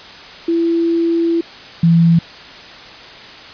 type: tone pair in turn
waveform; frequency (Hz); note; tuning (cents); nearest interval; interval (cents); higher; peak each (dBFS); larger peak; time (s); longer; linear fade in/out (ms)
sine; 335 / 167.5; E4 / E3; +28 / +28; octave; 1200; first; -12 / -7; second; 0.48-1.41 / 1.83-2.19; first; 5
effects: white hiss -35 dBFS RMS until 3.53 s + resampled to 11025 Hz